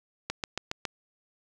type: click train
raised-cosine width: 0.2 ms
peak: -13 dBFS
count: 5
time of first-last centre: 0.3-0.852 s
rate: 7.24 Hz
effects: none